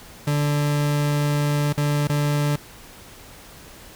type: tone with dropouts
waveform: 40% pulse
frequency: 146.4 Hz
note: D3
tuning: 5 cents flat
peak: -18 dBFS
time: 0.27-2.56 s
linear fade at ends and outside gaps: 5 ms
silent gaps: 1.728-1.775 / 2.073-2.095 s
effects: pink hiss -44 dBFS RMS until 3.95 s